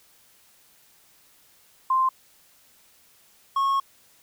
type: tone pair in turn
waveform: sine / triangle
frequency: 1046.5 / 1093.8 Hz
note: C6 / C#6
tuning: 0 / -23 cents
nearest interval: minor second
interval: 77 cents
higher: second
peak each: -18 dBFS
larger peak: neither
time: 1.9-2.09 / 3.56-3.8 s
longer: second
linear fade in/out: 5 ms
effects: white hiss -58 dBFS RMS until 4.22 s